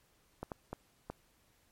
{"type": "clicks", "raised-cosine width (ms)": 1, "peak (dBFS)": -25, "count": 4, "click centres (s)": [0.43, 0.518, 0.73, 1.1], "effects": ["pink hiss -70 dBFS RMS until 1.71 s", "MP3 64 kbps"]}